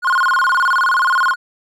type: tone with vibrato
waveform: triangle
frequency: 1240 Hz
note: D#6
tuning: 6 cents flat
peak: -10 dBFS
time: 0.02-1.36 s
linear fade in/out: 50 ms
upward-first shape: square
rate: 19 Hz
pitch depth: 270 cents each way
effects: none